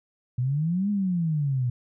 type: exponential two-way sweep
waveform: sine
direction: up then down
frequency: 120 to 209.3 to 120 Hz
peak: -22 dBFS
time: 0.38-1.7 s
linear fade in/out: 5 ms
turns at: 0.9 s
effects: none